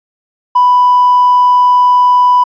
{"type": "tone with hard clipping", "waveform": "sine", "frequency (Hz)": 990, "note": "B5", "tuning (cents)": 4, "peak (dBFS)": -5, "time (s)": [0.55, 2.44], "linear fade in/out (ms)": 10, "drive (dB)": 1, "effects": ["resampled to 11025 Hz"]}